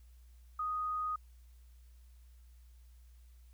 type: tone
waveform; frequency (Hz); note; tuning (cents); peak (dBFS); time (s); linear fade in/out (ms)
sine; 1244.5; D#6; 0; -33; 0.59-1.16; 5
effects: added 60 Hz sine -55 dBFS peak until 3.53 s + white hiss -73 dBFS RMS until 3.53 s